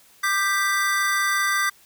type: chord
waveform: square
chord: G major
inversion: second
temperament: equal with one note detuned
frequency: 1190.4 / 1568 / 1975.5 Hz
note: D6 / G6 / B6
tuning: +23 / 0 / 0 cents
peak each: -25 dBFS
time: 0.23-1.7 s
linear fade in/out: 10 ms
effects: white hiss -54 dBFS RMS until 1.85 s